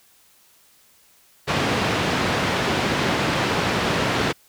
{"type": "band-pass noise", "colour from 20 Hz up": "pink", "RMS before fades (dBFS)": -22, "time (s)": [1.47, 4.33], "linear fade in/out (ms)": 20, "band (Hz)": [130, 3600], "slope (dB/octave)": 12, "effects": ["white hiss -56 dBFS RMS until 4.48 s"]}